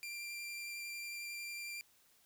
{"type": "tone with vibrato", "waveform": "sawtooth", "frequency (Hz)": 2372, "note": "D7", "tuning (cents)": 17, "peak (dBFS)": -39, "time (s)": [0.03, 1.81], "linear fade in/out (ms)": 0, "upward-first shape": "square", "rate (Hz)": 11, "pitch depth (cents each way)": 8, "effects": ["white hiss -69 dBFS RMS until 2.25 s"]}